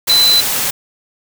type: tone in noise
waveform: sine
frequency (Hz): 4025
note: B7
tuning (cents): +32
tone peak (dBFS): -8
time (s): 0.09-0.41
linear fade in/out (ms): 10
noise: white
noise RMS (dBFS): -17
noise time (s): 0.07-0.71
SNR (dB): +6
effects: none